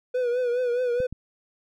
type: tone with vibrato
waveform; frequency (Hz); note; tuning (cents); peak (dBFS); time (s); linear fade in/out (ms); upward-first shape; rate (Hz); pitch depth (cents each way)
triangle; 491.4; B4; -9; -20; 0.14-1.07; 10; triangle; 4.8; 71
type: clicks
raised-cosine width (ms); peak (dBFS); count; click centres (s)
5; -23 / -23; 2; 1.003 / 1.126
effects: none